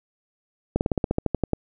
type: slowing click train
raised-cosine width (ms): 2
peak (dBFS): -8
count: 12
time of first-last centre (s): 0.76-1.533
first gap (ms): 49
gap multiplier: 1.07
effects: none